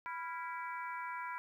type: harmonic tone with a mistuned harmonic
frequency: 329.6 Hz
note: E4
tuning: in tune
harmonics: 3 / 4 / 5 / 6 / 7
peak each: -41 / -46 / -49 / -51 / -50 dBFS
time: 0.06-1.38 s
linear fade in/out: 0 ms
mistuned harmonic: 4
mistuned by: +86 cents
effects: 12-bit